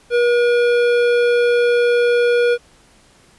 triangle tone with hard clipping, 480.4 Hz, B4, 48 cents flat, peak -14 dBFS, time 0.1-2.58 s, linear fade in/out 50 ms, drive 17 dB, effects pink hiss -51 dBFS RMS until 3.38 s + resampled to 24000 Hz

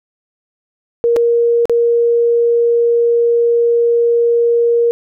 sine tone with dropouts, 470.1 Hz, A#4, 15 cents sharp, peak -9 dBFS, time 1.04-4.91 s, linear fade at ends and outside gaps 0 ms, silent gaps 1.162-1.166 / 1.655-1.696 s, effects none

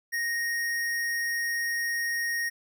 sine tone with hard clipping, 1864.7 Hz, A#6, in tune, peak -28 dBFS, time 0.12-2.5 s, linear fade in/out 20 ms, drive 18 dB, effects none

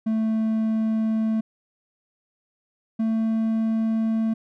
triangle tone pair in turn, 220.7 / 222.9 Hz, A3 / A3, +5 / +23 cents, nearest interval unison, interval 18 cents, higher second, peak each -18 dBFS, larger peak neither, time 0.06-1.41 / 2.99-4.34 s, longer neither, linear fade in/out 10 ms, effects none

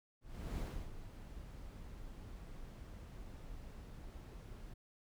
brown noise with ADSR envelope, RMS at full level -39 dBFS, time 0.21-4.74 s, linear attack 370 ms, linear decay 310 ms, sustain -11 dB, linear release 8 ms, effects none

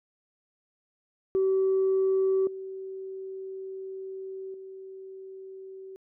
sine tone with level steps, 382.4 Hz, G4, 43 cents flat, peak -20 / -35 / -40 dBFS, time 1.35-5.96 s, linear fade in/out 0 ms, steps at 2.47 / 4.54 s, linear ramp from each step 2 ms, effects tanh soft clip ceiling -18 dBFS

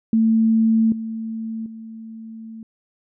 sine tone with level steps, 223.5 Hz, A3, 27 cents sharp, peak -13 / -25 / -33 dBFS, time 0.13-2.63 s, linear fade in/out 2 ms, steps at 0.92 / 1.66 s, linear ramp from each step 2 ms, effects none

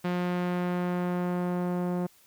sawtooth tone with low-pass filter sweep, 178.1 Hz, F3, 34 cents sharp, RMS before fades -29 dBFS, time 0.04-2.07 s, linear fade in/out 10 ms, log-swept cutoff 3000 to 850 Hz, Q 0.74, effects white hiss -60 dBFS RMS until 2.26 s

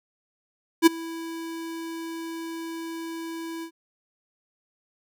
square tone with ADSR envelope, 329.6 Hz, E4, in tune, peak -10 dBFS, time 0.82-3.71 s, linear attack 45 ms, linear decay 15 ms, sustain -23 dB, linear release 81 ms, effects none

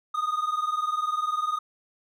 triangle tone pair together, 1228 / 1248 Hz, D#6 / D#6, -23 / +5 cents, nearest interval unison, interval 28 cents, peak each -25 / -27 dBFS, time 0.14-1.59 s, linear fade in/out 10 ms, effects none

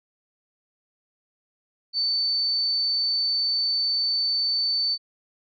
sine tone, 4529 Hz, C#8, 36 cents sharp, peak -21 dBFS, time 1.93-4.98 s, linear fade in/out 50 ms, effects none

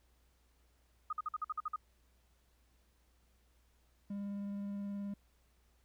sine tone bursts, 1244.5 Hz, D#6, in tune, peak -34 dBFS, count 9, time 1.1-1.761 s, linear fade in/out 5 ms, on 29 ms, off 50 ms
triangle tone with vibrato, 201.1 Hz, G3, 44 cents sharp, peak -36 dBFS, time 4.1-5.14 s, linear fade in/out 5 ms, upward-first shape sine, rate 19 Hz, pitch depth 11 cents each way
effects added 60 Hz sine -69 dBFS peak until 5.84 s + pink hiss -75 dBFS RMS until 5.84 s

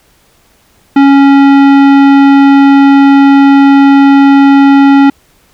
sine tone with tanh clipping, 277.3 Hz, C#4, 1 cent sharp, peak -3 dBFS, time 0.96-5.1 s, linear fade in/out 5 ms, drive 17 dB, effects pink hiss -48 dBFS RMS until 5.53 s

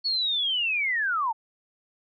sine linear sweep, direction down, 4435 to 847 Hz, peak -23 dBFS, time 0.04-1.33 s, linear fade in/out 20 ms, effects none

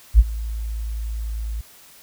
sine tone with ADSR envelope, 55 Hz, A1, in tune, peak -4 dBFS, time 0.14-1.61 s, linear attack 50 ms, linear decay 38 ms, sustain -20 dB, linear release 4 ms, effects white hiss -48 dBFS RMS until 2.02 s

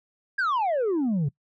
sine exponential sweep, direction down, 1661.2 to 132.7 Hz, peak -19 dBFS, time 0.38-1.29 s, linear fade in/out 10 ms, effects noise-tail reverb RT60 0.1 s tail -23 dB re dry + tanh soft clip ceiling -21 dBFS

